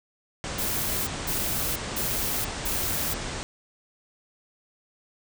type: low-pass noise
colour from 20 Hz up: pink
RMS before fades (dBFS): -33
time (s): 0.44-3.43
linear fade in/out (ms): 0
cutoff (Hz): 9000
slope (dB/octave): 96
type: noise bursts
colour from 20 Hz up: blue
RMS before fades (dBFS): -29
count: 4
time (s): 0.58-3.14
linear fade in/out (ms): 10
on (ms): 490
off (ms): 200
effects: none